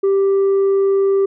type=tone; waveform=sine; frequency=392 Hz; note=G4; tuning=in tune; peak=-9 dBFS; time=0.03-1.26 s; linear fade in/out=10 ms; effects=tanh soft clip ceiling -11 dBFS